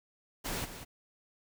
pink noise with echo, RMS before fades -36 dBFS, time 0.44-0.66 s, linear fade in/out 20 ms, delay 190 ms, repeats 1, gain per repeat -10 dB, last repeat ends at 0.85 s, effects none

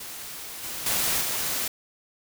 white noise with level steps, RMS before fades -38 / -34 / -25 / -28 dBFS, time 0-1.68 s, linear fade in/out 5 ms, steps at 0.63 / 0.86 / 1.21 s, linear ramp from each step 5 ms, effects none

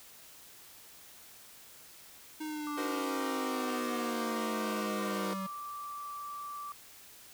square exponential sweep, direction down, 311.1 to 190 Hz, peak -37 dBFS, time 2.4-5.47 s, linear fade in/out 10 ms
sine tone with pitch glide, 1174 to 1165.2 Hz, D6 to D6, -1 to -14 cents, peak -39 dBFS, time 2.67-6.72 s, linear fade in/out 0 ms, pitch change -13 cents, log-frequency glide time 5.12-6.08 s
sawtooth chord, C half-diminished seventh, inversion first, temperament equal with one note detuned, 311.1 / 370 / 466.2 / 517.8 Hz, Eb4 / Gb4 / Bb4 / C5, 0 / 0 / 0 / -18 cents, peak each -37 dBFS, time 2.77-5.34 s, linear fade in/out 10 ms
effects white hiss -54 dBFS RMS until 7.33 s

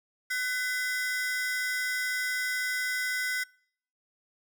45% pulse ring-modulated tone, 1760 Hz, A6, in tune, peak -25 dBFS, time 0.3-3.44 s, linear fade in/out 10 ms, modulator 258 Hz, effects noise-tail reverb RT60 0.6 s tail -26 dB re dry

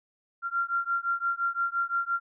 sine beating tone pair, 1378 / 1383.8 Hz, F6 / F6, -24 / -16 cents, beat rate 5.8 Hz, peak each -29 dBFS, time 0.42-2.2 s, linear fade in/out 50 ms, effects none

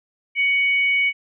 sine tone pair together, 2240 / 2961 Hz, C#7 / F#7, +18 / +1 cents, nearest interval perfect fourth, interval 483 cents, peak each -16 / -28 dBFS, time 0.35-1.13 s, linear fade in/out 50 ms, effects none

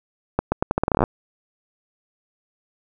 accelerating click train, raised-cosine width 1 ms, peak -4 dBFS, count 15, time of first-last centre 0.39-1.038 s, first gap 130 ms, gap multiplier 0.81, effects none

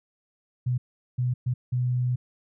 sine tone bursts at uneven times, 124.6 Hz, B2, 16 cents sharp, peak -22 dBFS, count 4, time 0.66-0.78 / 1.18-1.34 / 1.46-1.54 / 1.72-2.16 s, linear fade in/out 10 ms, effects none

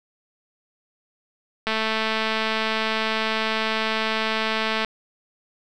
click train, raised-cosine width 0.3 ms, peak -8 dBFS, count 700, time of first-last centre 1.67-4.847 s, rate 220 Hz, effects none

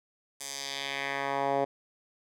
10% pulse tone with band-pass filter sweep, 138.59 Hz, C#3, in tune, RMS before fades -32 dBFS, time 0.4-1.65 s, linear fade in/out 10 ms, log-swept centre 8200 to 580 Hz, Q 1.5, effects none

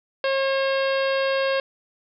harmonic tone, 540 Hz, C#5, 45 cents flat, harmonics 1 / 2 / 3 / 4 / 5 / 6 / 7 / 8 / 9, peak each -21 / -30 / -29 / -36 / -32 / -37 / -39 / -38 / -41 dBFS, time 0.24-1.6 s, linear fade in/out 2 ms, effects none

